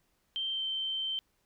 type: tone with pitch glide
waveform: sine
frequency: 3136 to 3111 Hz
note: G7 to G7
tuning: 0 to -14 cents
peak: -31 dBFS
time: 0.36-1.19 s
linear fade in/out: 0 ms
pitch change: -14 cents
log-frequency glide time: 0.52-0.62 s
effects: pink hiss -74 dBFS RMS until 1.45 s

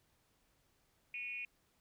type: tone with frequency modulation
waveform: sine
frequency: 2461 Hz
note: D#7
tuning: 20 cents flat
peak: -40 dBFS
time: 1.14-1.45 s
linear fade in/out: 2 ms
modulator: 260 Hz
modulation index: 0.7
effects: pink hiss -75 dBFS RMS until 1.8 s

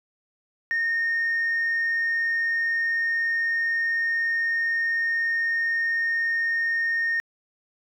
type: tone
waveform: sine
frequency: 1839 Hz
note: A#6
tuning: 24 cents flat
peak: -20 dBFS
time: 0.71-7.2 s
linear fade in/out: 0 ms
effects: tanh soft clip ceiling -19 dBFS + 10-bit

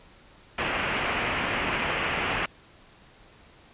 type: low-pass noise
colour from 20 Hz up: white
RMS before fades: -28 dBFS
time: 0.58-2.46 s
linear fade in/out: 5 ms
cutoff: 2900 Hz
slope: 48 dB/octave
effects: pink hiss -54 dBFS RMS until 3.73 s + resampled to 8000 Hz

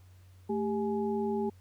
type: tone cluster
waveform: sine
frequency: 220 / 398.3 / 841 Hz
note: A3 / G4 / G#5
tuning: 0 / +28 / +22 cents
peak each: -32 / -31 / -38 dBFS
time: 0.49-1.5 s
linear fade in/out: 10 ms
effects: added 92 Hz sine -53 dBFS peak until 1.6 s + pink hiss -67 dBFS RMS until 1.6 s

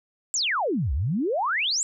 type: exponential two-way sweep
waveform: sine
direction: down then up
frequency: 7930 to 60.4 to 7930 Hz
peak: -22 dBFS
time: 0.34-1.83 s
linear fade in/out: 0 ms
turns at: 0.93 s
effects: none

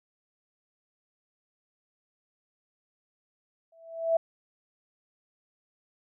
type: tone with exponential growth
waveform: sine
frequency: 659.3 Hz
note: E5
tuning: in tune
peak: -18 dBFS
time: 3.72-4.17 s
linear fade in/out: 5 ms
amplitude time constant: 96 ms
effects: none

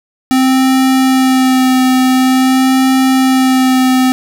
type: tone with vibrato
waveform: square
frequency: 260 Hz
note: C4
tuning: 11 cents flat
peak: -8 dBFS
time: 0.31-4.12 s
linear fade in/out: 0 ms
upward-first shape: sine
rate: 0.47 Hz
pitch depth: 17 cents each way
effects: none

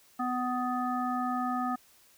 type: harmonic tone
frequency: 249.7 Hz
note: B3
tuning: 19 cents sharp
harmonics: 1 / 3 / 5 / 7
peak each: -32 / -33 / -33 / -46 dBFS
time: 0.19-1.76 s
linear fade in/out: 10 ms
effects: white hiss -61 dBFS RMS until 2.17 s

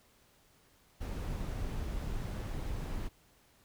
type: noise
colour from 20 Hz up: brown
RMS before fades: -37 dBFS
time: 1-3.09 s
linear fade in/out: 20 ms
effects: pink hiss -66 dBFS RMS until 3.64 s

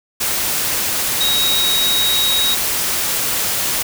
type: tone in noise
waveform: sine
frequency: 3800 Hz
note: A#7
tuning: 33 cents sharp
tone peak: -15 dBFS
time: 1.2-2.55 s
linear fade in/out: 10 ms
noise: white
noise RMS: -19 dBFS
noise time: 0.2-3.83 s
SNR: +1 dB
effects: none

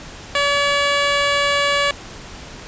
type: tone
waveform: 10% pulse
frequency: 570 Hz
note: C#5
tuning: 48 cents sharp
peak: -7 dBFS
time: 0.35-1.91 s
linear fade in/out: 2 ms
effects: pink hiss -36 dBFS RMS until 2.67 s + resampled to 16000 Hz

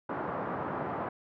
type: band-pass noise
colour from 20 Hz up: white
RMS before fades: -35 dBFS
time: 0.09-1.09 s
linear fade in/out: 5 ms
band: 100 to 1200 Hz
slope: 24 dB/octave
effects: none

